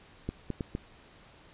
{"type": "clicks", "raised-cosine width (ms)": 3, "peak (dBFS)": -19, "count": 4, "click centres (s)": [0.29, 0.503, 0.608, 0.751], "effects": ["pink hiss -56 dBFS RMS until 1.53 s", "resampled to 8000 Hz"]}